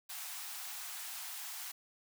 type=high-pass noise; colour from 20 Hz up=white; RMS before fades=-44 dBFS; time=0.09-1.72 s; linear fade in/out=10 ms; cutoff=680 Hz; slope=96 dB/octave; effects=none